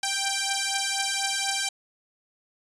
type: beating tone pair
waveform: 5% pulse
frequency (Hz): 784 / 788.1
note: G5 / G5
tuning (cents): 0 / +9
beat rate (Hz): 4.1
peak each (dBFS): -16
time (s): 0.03-1.69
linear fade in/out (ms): 5
effects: resampled to 22050 Hz